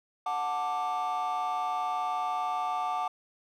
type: chord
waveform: triangle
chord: D major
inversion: first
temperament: just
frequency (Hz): 734.2 / 881 / 1174.7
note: F#5 / A5 / D6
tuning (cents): -14 / +2 / 0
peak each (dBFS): -29 / -31 / -30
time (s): 0.26-3.08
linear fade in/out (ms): 5
effects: tanh soft clip ceiling -22 dBFS